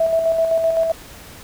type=tone with tremolo; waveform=sine; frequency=655 Hz; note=E5; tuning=11 cents flat; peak=-13 dBFS; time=0-0.92 s; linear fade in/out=5 ms; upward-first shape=square; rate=7.8 Hz; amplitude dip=40%; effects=pink hiss -40 dBFS RMS until 1.43 s